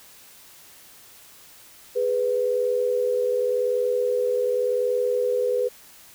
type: tone pair together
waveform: sine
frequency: 415.3 / 496.2 Hz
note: G#4 / B4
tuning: 0 / +8 cents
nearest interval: minor third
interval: 308 cents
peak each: -26 / -21 dBFS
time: 1.95-5.69 s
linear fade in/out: 20 ms
effects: white hiss -49 dBFS RMS until 6.14 s